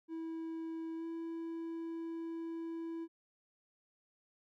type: tone with pitch glide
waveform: triangle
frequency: 326 to 330.4 Hz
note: E4 to E4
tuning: -19 to +4 cents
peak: -37 dBFS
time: 0.08-3.08 s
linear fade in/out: 50 ms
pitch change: +23 cents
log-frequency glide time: 0.96-1.05 s
effects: none